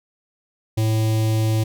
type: tone with notch filter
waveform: square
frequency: 110 Hz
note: A2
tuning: in tune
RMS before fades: -19 dBFS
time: 0.77-1.64 s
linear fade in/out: 10 ms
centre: 1400 Hz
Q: 0.74
effects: none